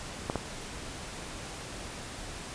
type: clicks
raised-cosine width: 1 ms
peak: -15 dBFS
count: 2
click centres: 0.299 / 0.357 s
effects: pink hiss -41 dBFS RMS until 2.54 s + resampled to 22050 Hz